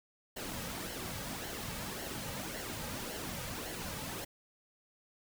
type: noise with flanger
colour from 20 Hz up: pink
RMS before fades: -41 dBFS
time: 0.36-4.25 s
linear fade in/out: 10 ms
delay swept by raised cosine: 0.81 to 2.91 ms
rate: 1.8 Hz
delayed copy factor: -0.55
effects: none